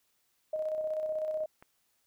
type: tone with tremolo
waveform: sine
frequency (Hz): 622.3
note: D#5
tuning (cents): 0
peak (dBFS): -29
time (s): 0.53-1.46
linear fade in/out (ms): 5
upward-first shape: square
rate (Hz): 16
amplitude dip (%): 35
type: click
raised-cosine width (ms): 0.5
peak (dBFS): -36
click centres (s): 1.625
effects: white hiss -74 dBFS RMS until 2.06 s

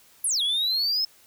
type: exponential two-way sweep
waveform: sine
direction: down then up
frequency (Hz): 11710 to 3265 to 5260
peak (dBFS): -19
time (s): 0.24-1.05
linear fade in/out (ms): 5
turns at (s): 0.42
effects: tanh soft clip ceiling -21 dBFS + white hiss -56 dBFS RMS until 1.26 s

